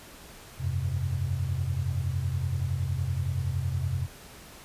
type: chord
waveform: sine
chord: F suspended second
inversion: none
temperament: equal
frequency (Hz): 87.31 / 98 / 130.81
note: F2 / G2 / C3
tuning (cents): 0 / 0 / 0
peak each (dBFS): -30 / -32 / -30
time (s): 0.58-4.08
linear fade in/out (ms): 50
effects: pink hiss -48 dBFS RMS until 4.64 s + resampled to 32000 Hz